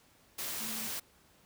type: tone in noise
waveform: sine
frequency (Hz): 222.1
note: A3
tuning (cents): +16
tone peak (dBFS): -45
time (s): 0.6-0.88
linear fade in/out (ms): 10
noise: white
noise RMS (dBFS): -38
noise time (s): 0.38-1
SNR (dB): -10
effects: pink hiss -64 dBFS RMS until 1.45 s + high-pass 60 Hz 12 dB/octave